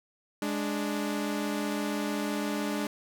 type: tone pair together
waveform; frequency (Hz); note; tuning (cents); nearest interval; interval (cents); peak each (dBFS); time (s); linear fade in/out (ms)
sawtooth; 207.7 / 293.7; G#3 / D4; 0 / 0; tritone; 600; -28; 0.42-2.87; 2
effects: none